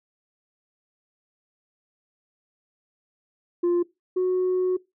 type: tone pair in turn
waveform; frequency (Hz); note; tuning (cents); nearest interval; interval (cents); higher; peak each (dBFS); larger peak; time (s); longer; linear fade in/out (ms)
sine; 349.2 / 367.5; F4 / F#4; 0 / -12; minor second; 88; second; -16 / -18; first; 3.63-3.83 / 4.16-4.77; second; 10
effects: noise-tail reverb RT60 0.2 s tail -21 dB re dry + tanh soft clip ceiling -18 dBFS